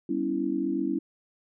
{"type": "chord", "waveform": "sine", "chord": "C# half-diminished seventh", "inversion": "second", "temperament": "equal with one note detuned", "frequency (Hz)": [196, 246.9, 281.2, 329.6], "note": ["G3", "B3", "C#4", "E4"], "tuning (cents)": [0, 0, 25, 0], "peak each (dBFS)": [-34, -34, -29, -29], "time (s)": [0.09, 0.99], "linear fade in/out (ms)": 5, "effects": []}